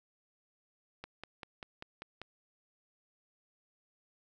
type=click train; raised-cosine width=0.3 ms; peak=-27 dBFS; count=7; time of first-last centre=1.04-2.216 s; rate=5.1 Hz; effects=none